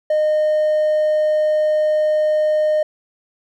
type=tone; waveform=triangle; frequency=613 Hz; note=D#5; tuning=26 cents flat; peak=-11 dBFS; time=0.1-2.83 s; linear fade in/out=5 ms; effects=tanh soft clip ceiling -8 dBFS